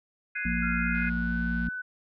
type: chord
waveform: sine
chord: Ab dominant seventh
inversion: third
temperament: equal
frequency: 1480 / 1661.2 / 2093 / 2489 Hz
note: Gb6 / Ab6 / C7 / Eb7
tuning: 0 / 0 / 0 / 0 cents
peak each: -35 dBFS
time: 0.35-1.1 s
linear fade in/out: 10 ms
type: harmonic tone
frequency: 58.27 Hz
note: A#1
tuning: in tune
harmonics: 1 / 3 / 4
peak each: -31 / -31 / -31 dBFS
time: 0.45-1.69 s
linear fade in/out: 5 ms
type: tone with pitch glide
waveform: sine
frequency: 1390 to 1498.4 Hz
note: F6 to F#6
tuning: -9 to +21 cents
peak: -32 dBFS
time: 0.62-1.82 s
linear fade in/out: 10 ms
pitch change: +130 cents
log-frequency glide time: 0.77-1.34 s
type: click train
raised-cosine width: 0.3 ms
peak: -35 dBFS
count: 88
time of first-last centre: 0.95-1.669 s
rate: 121 Hz
effects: none